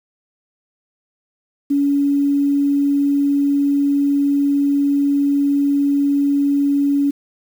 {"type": "tone with quantisation", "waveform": "sine", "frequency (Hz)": 282.8, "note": "C#4", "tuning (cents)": 35, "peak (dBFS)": -13, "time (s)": [1.7, 7.11], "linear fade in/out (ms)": 10, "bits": 7, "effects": []}